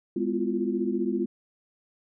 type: tone cluster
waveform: sine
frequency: 207.1 / 251.3 / 338 / 353.1 Hz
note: G#3 / B3 / E4 / F4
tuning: -5 / +30 / +43 / +19 cents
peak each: -30 dBFS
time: 0.16-1.26 s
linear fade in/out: 5 ms
effects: none